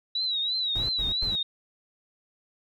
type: tone with vibrato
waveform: sine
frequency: 3891 Hz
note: B7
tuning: 27 cents flat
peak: -25 dBFS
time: 0.15-1.43 s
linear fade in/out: 5 ms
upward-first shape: triangle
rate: 3 Hz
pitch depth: 110 cents each way
type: noise bursts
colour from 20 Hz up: brown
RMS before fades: -34 dBFS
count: 3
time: 0.75-1.358 s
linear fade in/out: 5 ms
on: 140 ms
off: 94 ms
effects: none